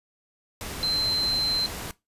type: tone in noise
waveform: sine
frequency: 4100 Hz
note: C8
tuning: 36 cents flat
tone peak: -23 dBFS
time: 0.83-1.66 s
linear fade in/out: 0 ms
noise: pink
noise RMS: -35 dBFS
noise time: 0.61-1.91 s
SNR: +9 dB
effects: noise-tail reverb RT60 0.2 s tail -19 dB re dry + resampled to 32000 Hz